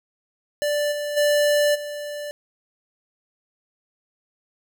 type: tone with level steps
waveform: square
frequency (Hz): 587.3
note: D5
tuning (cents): 0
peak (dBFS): -21 / -26 / -17 / -30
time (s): 0.62-2.31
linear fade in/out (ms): 0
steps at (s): 0.91 / 1.16 / 1.74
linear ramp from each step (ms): 20
effects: none